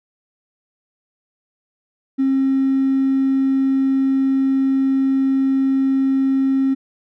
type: tone with hard clipping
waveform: triangle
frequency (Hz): 268.3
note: C4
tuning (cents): +44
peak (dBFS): -14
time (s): 2.18-6.75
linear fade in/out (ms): 20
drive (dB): 3
effects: none